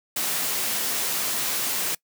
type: noise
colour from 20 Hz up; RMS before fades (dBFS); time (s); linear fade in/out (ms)
white; -26; 0.16-1.95; 5
effects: noise-tail reverb RT60 0.1 s tail -24 dB re dry + high-pass 150 Hz 12 dB/octave